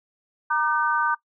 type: tone cluster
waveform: sine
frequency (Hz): 938 / 1198 / 1528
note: A#5 / D6 / G6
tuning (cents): +11 / +34 / -45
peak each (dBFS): -24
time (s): 0.5-1.15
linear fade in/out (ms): 10
effects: noise-tail reverb RT60 0.1 s tail -21 dB re dry